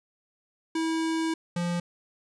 square tone pair in turn, 324.1 / 173.88 Hz, E4 / F3, -29 / -7 cents, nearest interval major seventh, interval 1078 cents, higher first, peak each -26 / -27 dBFS, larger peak first, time 0.75-1.34 / 1.56-1.8 s, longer first, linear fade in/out 5 ms, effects resampled to 22050 Hz + 11-bit

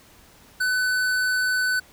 sine tone with hard clipping, 1504 Hz, F#6, 28 cents sharp, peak -22 dBFS, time 0.6-1.8 s, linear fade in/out 10 ms, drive 14 dB, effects pink hiss -52 dBFS RMS until 1.92 s

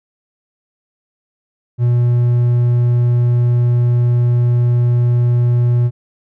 triangle tone, 120.9 Hz, B2, 36 cents flat, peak -8 dBFS, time 1.78-5.91 s, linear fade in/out 50 ms, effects none

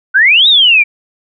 sine exponential two-way sweep, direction up then down, 1466 to 3859 to 2299 Hz, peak -4 dBFS, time 0.14-0.84 s, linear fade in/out 20 ms, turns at 0.48 s, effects none

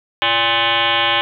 sine tone with frequency modulation, 1995 Hz, B6, 17 cents sharp, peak -13 dBFS, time 0.22-1.21 s, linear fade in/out 0 ms, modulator 236 Hz, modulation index 5.9, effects none

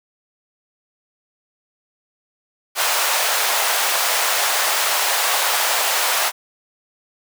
pink high-pass noise, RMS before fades -19 dBFS, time 2.75-6.32 s, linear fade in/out 50 ms, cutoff 630 Hz, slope 24 dB/octave, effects none

